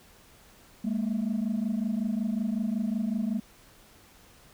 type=tone pair together; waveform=sine; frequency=205.3 / 230.7 Hz; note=G#3 / A#3; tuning=-20 / -18 cents; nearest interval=major second; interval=202 cents; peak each=-27 dBFS; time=0.84-3.4 s; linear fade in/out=10 ms; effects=tanh soft clip ceiling -23 dBFS + pink hiss -56 dBFS RMS until 4.53 s